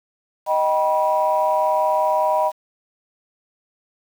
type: chord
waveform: sine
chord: Eb augmented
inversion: none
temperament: just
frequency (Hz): 622.3 / 777.8 / 972.3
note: Eb5 / G5 / B5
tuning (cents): 0 / -14 / -27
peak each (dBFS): -19 / -22 / -19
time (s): 0.46-2.52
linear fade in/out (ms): 50
effects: tanh soft clip ceiling -7 dBFS + 7-bit